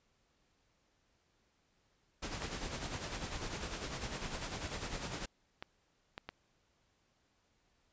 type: noise with tremolo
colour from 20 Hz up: pink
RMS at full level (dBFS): -39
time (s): 2.22-5.26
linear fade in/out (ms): 10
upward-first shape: sine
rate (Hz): 10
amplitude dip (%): 55
type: clicks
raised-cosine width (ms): 0.3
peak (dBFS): -26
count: 4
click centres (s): 2.421 / 5.625 / 6.179 / 6.29
effects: pink hiss -75 dBFS RMS until 7.92 s + resampled to 16000 Hz